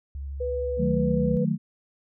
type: tone with vibrato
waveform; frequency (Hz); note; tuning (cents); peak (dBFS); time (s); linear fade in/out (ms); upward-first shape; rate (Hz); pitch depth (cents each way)
sine; 69.3; C#2; 0; -31; 0.15-1.37; 0; sine; 13; 24
type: tone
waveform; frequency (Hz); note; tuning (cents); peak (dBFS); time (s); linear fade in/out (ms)
sine; 493.9; B4; 0; -26; 0.4-1.45; 10
type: chord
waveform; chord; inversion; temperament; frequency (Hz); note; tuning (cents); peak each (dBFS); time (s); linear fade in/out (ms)
sine; D# diminished; none; equal; 155.56 / 185 / 220; D#3 / F#3 / A3; 0 / 0 / 0; -26; 0.77-1.58; 50
effects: none